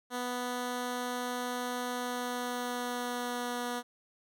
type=tone with pitch glide; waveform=10% pulse; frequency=246.9 to 243.4 Hz; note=B3 to B3; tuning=0 to -25 cents; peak=-25 dBFS; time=0.1-3.83 s; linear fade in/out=50 ms; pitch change=-25 cents; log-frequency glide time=1.88-3.65 s; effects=none